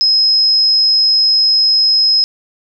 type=tone; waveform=sine; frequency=5120 Hz; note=D#8; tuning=49 cents sharp; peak=-8 dBFS; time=0.01-2.24 s; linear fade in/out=0 ms; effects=none